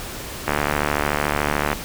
click train, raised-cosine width 0.5 ms, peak -4 dBFS, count 93, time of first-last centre 0.48-1.73 s, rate 73.6 Hz, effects pink hiss -32 dBFS RMS until 1.84 s

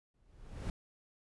brown noise with exponential growth, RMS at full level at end -34 dBFS, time 0.14-0.7 s, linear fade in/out 2 ms, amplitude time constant 120 ms, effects resampled to 24000 Hz

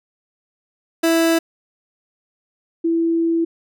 30% pulse / sine tone pair in turn, 329.6 / 331.9 Hz, E4 / E4, 0 / +12 cents, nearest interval unison, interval 12 cents, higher second, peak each -11 / -15 dBFS, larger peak first, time 1.03-1.39 / 2.84-3.45 s, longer second, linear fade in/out 10 ms, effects none

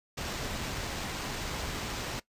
pink noise with sample-and-hold, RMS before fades -36 dBFS, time 0.17-2.2 s, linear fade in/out 10 ms, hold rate 11025 Hz, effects noise-tail reverb RT60 0.1 s tail -18 dB re dry + resampled to 32000 Hz

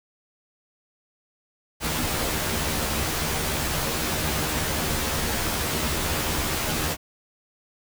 pink noise with comb filter, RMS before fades -26 dBFS, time 1.8-6.97 s, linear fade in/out 50 ms, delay 13 ms, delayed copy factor +0.75, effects none

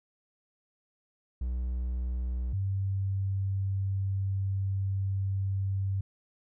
triangle / sine tone pair in turn, 61.74 / 97.21 Hz, B1 / G2, 0 / -14 cents, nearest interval minor sixth, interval 786 cents, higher second, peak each -27 dBFS, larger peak neither, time 1.41-2.53 / 2.53-6.01 s, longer second, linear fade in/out 5 ms, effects none

